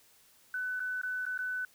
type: tone with dropouts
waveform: sine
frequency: 1500 Hz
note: F#6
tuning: 23 cents sharp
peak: -32 dBFS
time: 0.54-1.65 s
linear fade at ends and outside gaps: 2 ms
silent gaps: 0.796-0.802 / 1.015-1.033 / 1.254-1.264 / 1.377-1.389 s
effects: white hiss -63 dBFS RMS until 1.74 s